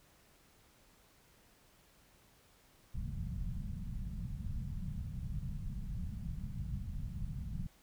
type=low-pass noise; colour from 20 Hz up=pink; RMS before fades=-40 dBFS; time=2.94-7.67 s; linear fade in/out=5 ms; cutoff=200 Hz; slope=48 dB/octave; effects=pink hiss -66 dBFS RMS until 7.82 s